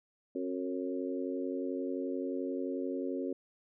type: harmonic tone with a mistuned harmonic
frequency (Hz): 91.4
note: F#2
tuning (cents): -21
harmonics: 3 / 4 / 5 / 6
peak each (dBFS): -36 / -38 / -40 / -42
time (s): 0.35-3.33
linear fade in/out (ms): 5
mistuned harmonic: 3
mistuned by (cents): -28
effects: none